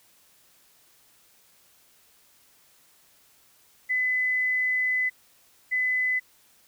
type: tone pair in turn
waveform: sine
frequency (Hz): 2011 / 2011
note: B6 / B6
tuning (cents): +31 / +31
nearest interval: unison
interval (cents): 0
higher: neither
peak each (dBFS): -22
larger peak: neither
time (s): 3.89-5.1 / 5.71-6.2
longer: first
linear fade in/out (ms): 20
effects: white hiss -60 dBFS RMS until 6.67 s